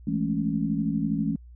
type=chord; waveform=sine; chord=A major seventh; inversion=second; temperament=equal; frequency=164.81 / 207.7 / 220 / 277.2 Hz; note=E3 / G#3 / A3 / C#4; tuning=0 / 0 / 0 / 0 cents; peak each=-29 dBFS; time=0.07-1.36 s; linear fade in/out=5 ms; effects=added 60 Hz sine -44 dBFS peak until 1.55 s